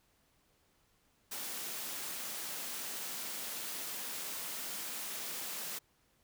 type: high-pass noise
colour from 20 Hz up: white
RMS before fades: -41 dBFS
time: 1.31-5.79 s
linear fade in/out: 10 ms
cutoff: 160 Hz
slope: 24 dB/octave
effects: pink hiss -72 dBFS RMS until 6.23 s